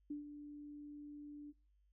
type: tone with ADSR envelope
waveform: sine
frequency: 293.2 Hz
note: D4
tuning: 3 cents flat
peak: -39 dBFS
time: 0.1-1.53 s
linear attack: 7 ms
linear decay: 130 ms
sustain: -9 dB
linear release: 34 ms
effects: noise-tail reverb RT60 0.3 s tail -23 dB re dry + added 50 Hz sine -70 dBFS peak until 1.92 s